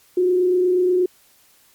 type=tone with frequency modulation; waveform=sine; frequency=362.8 Hz; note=F#4; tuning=34 cents flat; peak=-14 dBFS; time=0.17-1.06 s; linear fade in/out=5 ms; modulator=28.3 Hz; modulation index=0.32; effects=white hiss -55 dBFS RMS until 1.74 s + MP3 96 kbps